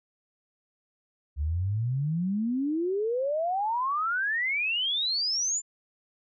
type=exponential sweep; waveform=sine; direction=up; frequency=69.3 to 7280 Hz; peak=-25 dBFS; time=1.36-5.62 s; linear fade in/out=50 ms; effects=none